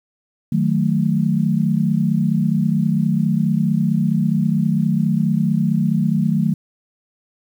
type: chord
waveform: sine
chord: D# diminished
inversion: none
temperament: equal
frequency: 155.56 / 185 / 220 Hz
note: D#3 / F#3 / A3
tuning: 0 / 0 / 0 cents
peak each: -19 dBFS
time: 0.52-6.54 s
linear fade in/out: 5 ms
effects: 8-bit